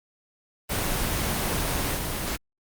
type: noise with level steps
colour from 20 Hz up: pink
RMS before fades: -26 / -29 dBFS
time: 0.69-2.37 s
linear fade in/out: 20 ms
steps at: 1.96 s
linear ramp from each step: 10 ms
effects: Opus 24 kbps